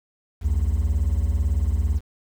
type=beating tone pair; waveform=triangle; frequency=62.7 / 80.7 Hz; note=B1 / E2; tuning=+27 / -36 cents; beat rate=18 Hz; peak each=-19 dBFS; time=0.41-2.01 s; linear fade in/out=50 ms; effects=tanh soft clip ceiling -11 dBFS + 8-bit